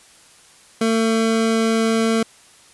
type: tone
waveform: 25% pulse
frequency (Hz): 224.8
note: A3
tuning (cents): +37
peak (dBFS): -12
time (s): 0.81-2.23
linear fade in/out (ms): 5
effects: white hiss -49 dBFS RMS until 2.73 s + resampled to 24000 Hz